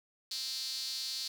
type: tone with high-pass filter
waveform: sawtooth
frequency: 261.6 Hz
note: C4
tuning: in tune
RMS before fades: -38 dBFS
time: 0.31-1.28 s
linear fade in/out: 5 ms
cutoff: 4400 Hz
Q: 6
effects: none